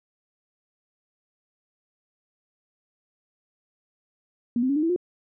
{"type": "tone with pitch steps", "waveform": "sine", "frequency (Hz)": [238.5, 258.6, 280.4, 304, 329.6, 357.3], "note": ["A#3", "C4", "C#4", "D#4", "E4", "F4"], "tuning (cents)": [40, -20, 20, -40, 0, 40], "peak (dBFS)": -20, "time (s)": [4.56, 4.962], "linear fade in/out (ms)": 2, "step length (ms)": 67, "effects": []}